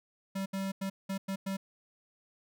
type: tone bursts at uneven times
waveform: square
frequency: 193.7 Hz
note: G3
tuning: 20 cents flat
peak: -33 dBFS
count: 6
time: 0.35-0.46 / 0.53-0.72 / 0.81-0.9 / 1.09-1.18 / 1.28-1.36 / 1.46-1.57 s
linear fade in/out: 10 ms
effects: none